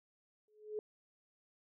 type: tone with exponential growth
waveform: sine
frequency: 425.6 Hz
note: G#4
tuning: 42 cents sharp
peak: -34 dBFS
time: 0.48-0.79 s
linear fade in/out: 1 ms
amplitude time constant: 67 ms
effects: none